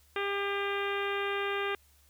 harmonic tone, 400 Hz, G4, 35 cents sharp, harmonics 1 / 2 / 3 / 4 / 5 / 6 / 7 / 8 / 9, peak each -33 / -40 / -37 / -38 / -40 / -40 / -42 / -46 / -48 dBFS, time 0.16-1.75 s, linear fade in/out 2 ms, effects added 71 Hz sine -63 dBFS peak until 2.09 s + white hiss -65 dBFS RMS until 2.09 s

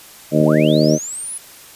harmonic tone, 76.6 Hz, D#2, 27 cents flat, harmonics 2 / 3 / 4 / 5 / 6 / 7 / 8, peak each -17 / -17 / -17 / -22 / -23 / -22 / -17 dBFS, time 0.31-0.99 s, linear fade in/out 50 ms
sine linear sweep, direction up, 60 to 10548 Hz, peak -25 dBFS, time 0.4-1.38 s, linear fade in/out 5 ms
effects white hiss -41 dBFS RMS until 1.75 s + resampled to 32000 Hz

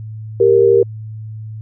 sine tone pair together, 393.9 / 466.2 Hz, G4 / A#4, +8 / 0 cents, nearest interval minor third, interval 292 cents, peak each -10 dBFS, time 0.4-0.83 s, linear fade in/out 5 ms, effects added 109 Hz sine -26 dBFS peak until 1.61 s

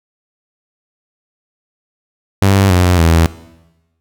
sawtooth tone with pitch steps, 98 / 89.87 / 82.41 Hz, G2 / F#2 / E2, 0 / -50 / 0 cents, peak -4 dBFS, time 2.42-3.26 s, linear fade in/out 0 ms, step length 280 ms, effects noise-tail reverb RT60 1.0 s tail -18 dB re dry

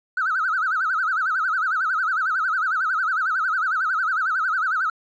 triangle tone with vibrato, 1396.9 Hz, F6, in tune, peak -16 dBFS, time 0.17-4.9 s, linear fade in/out 5 ms, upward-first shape sine, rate 11 Hz, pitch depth 190 cents each way, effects tanh soft clip ceiling -17 dBFS + resampled to 16000 Hz

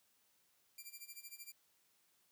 5% pulse tone with tremolo, 2370 Hz, D7, 15 cents sharp, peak -38 dBFS, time 0.78-1.52 s, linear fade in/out 2 ms, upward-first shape sine, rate 13 Hz, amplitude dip 85%, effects white hiss -75 dBFS RMS until 2.31 s + high-pass 80 Hz 12 dB/octave

